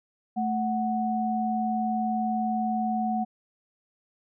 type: tone pair together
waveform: sine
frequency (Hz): 220 / 740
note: A3 / F#5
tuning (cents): 0 / 0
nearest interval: octave + major sixth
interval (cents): 2100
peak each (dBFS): -27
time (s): 0.36-3.25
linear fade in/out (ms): 20
effects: none